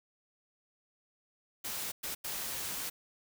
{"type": "noise bursts at uneven times", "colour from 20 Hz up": "white", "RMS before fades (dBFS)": -38, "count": 3, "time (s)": [[1.64, 1.92], [2.03, 2.15], [2.24, 2.9]], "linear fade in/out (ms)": 10, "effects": []}